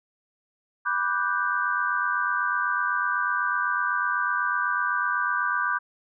sine chord, G major seventh, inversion first, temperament equal, 987.8 / 1174.7 / 1480 / 1568 Hz, B5 / D6 / F#6 / G6, 0 / 0 / 0 / 0 cents, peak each -31 / -27 / -29 / -27 dBFS, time 0.85-5.79 s, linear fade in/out 20 ms, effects none

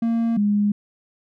triangle / sine tone pair in turn, 230.1 / 206 Hz, A#3 / G#3, -22 / -14 cents, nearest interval major second, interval 192 cents, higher first, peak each -16 dBFS, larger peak neither, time 0.02-0.37 / 0.37-0.72 s, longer neither, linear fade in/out 5 ms, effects none

